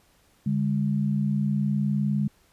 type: tone pair together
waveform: sine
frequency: 144.39 / 204.2 Hz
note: D3 / G#3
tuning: -29 / -29 cents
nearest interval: tritone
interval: 600 cents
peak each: -25 / -24 dBFS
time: 0.46-2.28 s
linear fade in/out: 5 ms
effects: pink hiss -62 dBFS RMS until 2.52 s + resampled to 32000 Hz